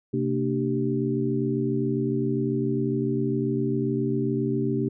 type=tone cluster; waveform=sine; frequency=130.5 / 228.4 / 295.8 / 388.2 Hz; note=C3 / A#3 / D4 / G4; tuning=-4 / -35 / +13 / -17 cents; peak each=-28 dBFS; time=0.13-4.89 s; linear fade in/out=10 ms; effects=none